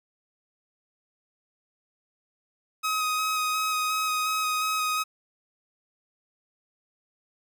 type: tone with vibrato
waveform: sawtooth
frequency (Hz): 1262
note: D#6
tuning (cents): +24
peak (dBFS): -21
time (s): 2.83-5.04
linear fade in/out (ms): 20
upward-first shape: square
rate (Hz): 2.8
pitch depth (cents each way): 12
effects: none